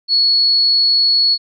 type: tone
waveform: sine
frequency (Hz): 4376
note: C#8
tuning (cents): -23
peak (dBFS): -10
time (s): 0.08-1.38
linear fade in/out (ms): 50
effects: none